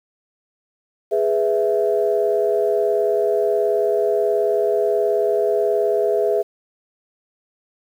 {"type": "chord", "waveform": "sine", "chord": "E major", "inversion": "first", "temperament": "equal", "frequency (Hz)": [415.3, 493.9, 659.3], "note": ["G#4", "B4", "E5"], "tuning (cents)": [0, 0, 0], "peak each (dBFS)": [-18, -22, -20], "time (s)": [1.11, 6.43], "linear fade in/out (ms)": 20, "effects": ["tanh soft clip ceiling -6 dBFS", "8-bit"]}